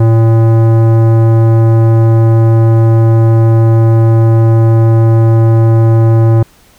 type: tone with tanh clipping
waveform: sine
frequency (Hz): 113.3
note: A#2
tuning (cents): -49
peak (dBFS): -6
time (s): 0-6.43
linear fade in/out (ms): 5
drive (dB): 16
effects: pink hiss -45 dBFS RMS until 6.78 s